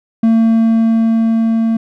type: tone with level ramp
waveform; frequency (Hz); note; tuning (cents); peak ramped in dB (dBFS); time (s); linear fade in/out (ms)
triangle; 226; A3; +47; -5 to -9; 0.23-1.77; 5
effects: none